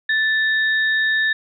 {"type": "tone pair together", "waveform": "sine", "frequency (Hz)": [1758, 3725], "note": ["A6", "A#7"], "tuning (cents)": [-2, -2], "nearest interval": "octave + minor second", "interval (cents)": 1300, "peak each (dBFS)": [-16, -26], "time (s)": [0.09, 1.33], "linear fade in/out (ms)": 5, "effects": []}